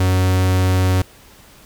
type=tone; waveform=45% pulse; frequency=92.8 Hz; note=F#2; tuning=6 cents sharp; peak=-13 dBFS; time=0-1.02 s; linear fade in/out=5 ms; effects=pink hiss -46 dBFS RMS until 1.65 s